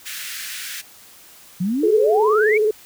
pink high-pass noise, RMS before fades -31 dBFS, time 0.05-0.82 s, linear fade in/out 20 ms, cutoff 1500 Hz, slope 48 dB/octave
sine exponential sweep, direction up, 169.7 to 2349 Hz, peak -18 dBFS, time 1.6-2.58 s, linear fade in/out 10 ms
sine tone with vibrato, 427.7 Hz, A4, 49 cents flat, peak -14 dBFS, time 1.83-2.71 s, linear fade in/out 5 ms, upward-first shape square, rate 19 Hz, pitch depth 40 cents each way
effects white hiss -46 dBFS RMS until 2.85 s

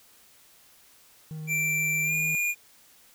triangle tone with vibrato, 156 Hz, D#3, 5 cents sharp, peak -32 dBFS, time 1.31-2.35 s, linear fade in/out 0 ms, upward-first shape sine, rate 6.5 Hz, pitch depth 10 cents each way
square tone with pitch glide, 2349 to 2426 Hz, D7 to D#7, 0 to -44 cents, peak -25 dBFS, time 1.47-2.55 s, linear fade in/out 50 ms, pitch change +56 cents, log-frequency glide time 2.03-2.14 s
effects white hiss -57 dBFS RMS until 3.14 s

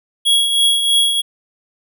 square tone with tremolo, 3322 Hz, G#7, in tune, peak -10 dBFS, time 0.25-1.22 s, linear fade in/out 20 ms, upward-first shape triangle, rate 3.1 Hz, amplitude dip 55%, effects none

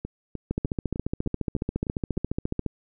two click trains, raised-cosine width 3 ms, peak -13 / -19 dBFS, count 32 / 8, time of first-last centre 0.51-2.663 / 0.05-2.171 s, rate 14.4 / 3.3 Hz, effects none

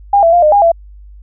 sine tone with pitch steps, 806 / 668 / 699 / 609 / 812 / 672 Hz, G5 / E5 / F5 / D#5 / G#5 / E5, +48 / +23 / +1 / -37 / -39 / +33 cents, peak -5 dBFS, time 0.13-0.718 s, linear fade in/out 5 ms, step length 98 ms, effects added 50 Hz sine -33 dBFS peak until 1.22 s

